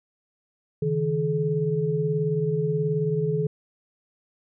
sine tone cluster, 141.1 / 159.7 / 426.9 Hz, C#3 / D#3 / G#4, +31 / +45 / +48 cents, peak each -29 / -25 / -25 dBFS, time 0.82-3.47 s, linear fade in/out 5 ms, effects none

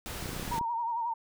pink noise, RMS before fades -39 dBFS, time 0.06-0.59 s, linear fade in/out 0 ms
clicks, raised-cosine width 3 ms, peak -27 dBFS, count 12, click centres 0.226 / 0.258 / 0.292 / 0.332 / 0.365 / 0.397 / 0.429 / 0.478 / 0.508 / 0.542 / 0.581 / 0.612 s
sine tone with vibrato, 932.3 Hz, A#5, in tune, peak -29 dBFS, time 0.51-1.14 s, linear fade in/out 10 ms, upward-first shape triangle, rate 11 Hz, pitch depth 70 cents each way
effects none

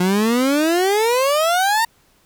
30% pulse exponential sweep, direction up, 176.7 to 932 Hz, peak -12 dBFS, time 0-1.85 s, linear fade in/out 5 ms, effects pink hiss -57 dBFS RMS until 2.25 s

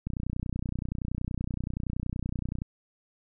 click train, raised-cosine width 5 ms, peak -19 dBFS, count 79, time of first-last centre 0.07-2.619 s, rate 30.6 Hz, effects none

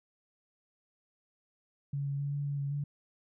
sine tone with pitch steps, 141 / 140.1 / 142.1 / 143.3 / 142.4 / 140.3 / 144 Hz, C#3 / C#3 / C#3 / D3 / C#3 / C#3 / D3, +30 / +19 / +43 / -42 / +47 / +21 / -34 cents, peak -31 dBFS, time 1.93-2.84 s, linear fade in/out 5 ms, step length 130 ms, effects none

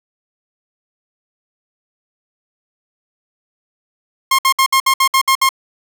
sawtooth tone bursts, 1068 Hz, C6, 35 cents sharp, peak -6 dBFS, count 9, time 4.31-5.491 s, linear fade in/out 5 ms, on 77 ms, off 61 ms, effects none

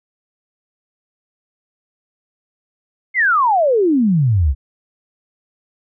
sine exponential sweep, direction down, 2176 to 62 Hz, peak -11 dBFS, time 3.14-4.55 s, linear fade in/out 50 ms, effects none

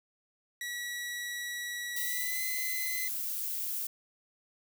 sawtooth tone with pitch glide, 1933 to 2036 Hz, B6 to C7, -38 to -48 cents, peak -32 dBFS, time 0.61-3.08 s, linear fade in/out 2 ms, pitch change +90 cents, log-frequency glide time 2-2.42 s
violet noise, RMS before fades -35 dBFS, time 1.96-3.87 s, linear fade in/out 5 ms
effects none

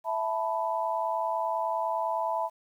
sine chord, E suspended fourth, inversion none, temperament just, 659.3 / 879 / 988.9 Hz, E5 / A5 / B5, 0 / -2 / +2 cents, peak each -31 dBFS, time 0.04-2.5 s, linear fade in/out 50 ms, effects 10-bit

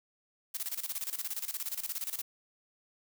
blue noise with tremolo, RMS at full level -35 dBFS, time 0.54-2.22 s, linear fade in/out 10 ms, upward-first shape square, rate 17 Hz, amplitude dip 80%, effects none

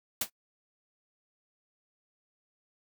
white noise with exponential decay, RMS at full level -24 dBFS, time 0.21-0.3 s, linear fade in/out 5 ms, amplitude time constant 18 ms, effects noise-tail reverb RT60 0.1 s tail -23 dB re dry

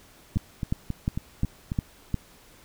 two click trains, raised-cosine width 5 ms, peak -12 / -16 dBFS, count 6 / 6, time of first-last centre 0.37-2.143 / 0.36-1.719 s, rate 2.82 / 3.68 Hz, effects pink hiss -54 dBFS RMS until 2.64 s

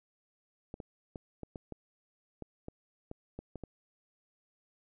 clicks, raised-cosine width 2 ms, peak -28 dBFS, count 12, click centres 0.741 / 0.802 / 1.158 / 1.433 / 1.558 / 1.723 / 2.423 / 2.684 / 3.114 / 3.39 / 3.557 / 3.637 s, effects none

